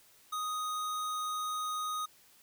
square tone, 1246 Hz, D#6, 2 cents sharp, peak -34 dBFS, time 0.32-2.06 s, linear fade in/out 10 ms, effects white hiss -62 dBFS RMS until 2.42 s

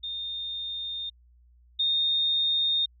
sine tone pair in turn, 3647 / 3672 Hz, A#7 / A#7, -39 / -27 cents, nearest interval unison, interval 12 cents, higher second, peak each -31 / -22 dBFS, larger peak second, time 0.03-1.1 / 1.79-2.86 s, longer neither, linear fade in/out 10 ms, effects added 60 Hz sine -55 dBFS peak until 3 s

